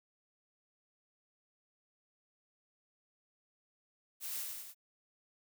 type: noise with echo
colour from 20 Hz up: blue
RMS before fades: -41 dBFS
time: 4.2-4.46 s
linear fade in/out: 50 ms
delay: 96 ms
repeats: 3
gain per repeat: -3 dB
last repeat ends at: 4.748 s
effects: none